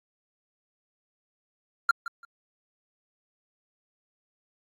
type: tone with echo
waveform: triangle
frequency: 1384 Hz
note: F6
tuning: 16 cents flat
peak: -15 dBFS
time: 1.89-1.91 s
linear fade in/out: 2 ms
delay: 170 ms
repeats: 2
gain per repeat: -14 dB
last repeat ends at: 2.25 s
effects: Opus 48 kbps